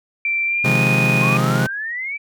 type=tone with pitch glide; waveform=sine; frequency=2349 to 2477 Hz; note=D7 to D#7; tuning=0 to -8 cents; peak=-17 dBFS; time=0.25-1.37 s; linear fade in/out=2 ms; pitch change=+92 cents; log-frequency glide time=0.46-0.8 s
type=chord; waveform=40% pulse; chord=F minor seventh; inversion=second; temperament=just; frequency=130.96 / 157.15 / 174.61 / 209.5 Hz; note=C3 / Eb3 / F3 / Ab3; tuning=+2 / +18 / 0 / +15 cents; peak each=-18 / -22 / -23 / -22 dBFS; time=0.64-1.67 s; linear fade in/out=10 ms
type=exponential sweep; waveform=sine; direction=up; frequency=1050 to 2349 Hz; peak=-23 dBFS; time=1.21-2.18 s; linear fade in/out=20 ms
effects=none